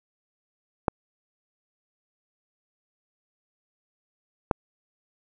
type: clicks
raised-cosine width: 1 ms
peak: -6 dBFS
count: 2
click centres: 0.882 / 4.512 s
effects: none